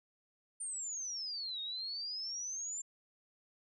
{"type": "exponential two-way sweep", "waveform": "sine", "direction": "down then up", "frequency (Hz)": [9070, 3706, 7340], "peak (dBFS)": -38, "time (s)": [0.6, 2.82], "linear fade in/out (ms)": 10, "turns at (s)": 1.61, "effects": []}